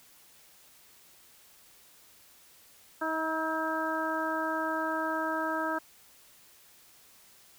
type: harmonic tone with a mistuned harmonic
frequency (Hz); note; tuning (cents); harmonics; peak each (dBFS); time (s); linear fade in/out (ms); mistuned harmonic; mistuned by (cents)
318.1; D#4; +38; 1 / 2 / 3 / 4 / 5; -35 / -35 / -35 / -35 / -35; 3.01-5.79; 10; 4; +24
effects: white hiss -58 dBFS RMS until 7.58 s